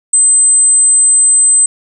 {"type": "tone", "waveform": "sine", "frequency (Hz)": 8160, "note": "C9", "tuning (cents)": -44, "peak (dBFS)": -5, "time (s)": [0.13, 1.66], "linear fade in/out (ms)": 5, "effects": []}